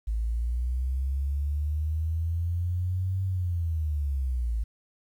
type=linear two-way sweep; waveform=sine; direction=up then down; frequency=53.8 to 95.5 to 53.8 Hz; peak=-25 dBFS; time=0.07-4.64 s; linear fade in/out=10 ms; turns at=3.24 s; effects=10-bit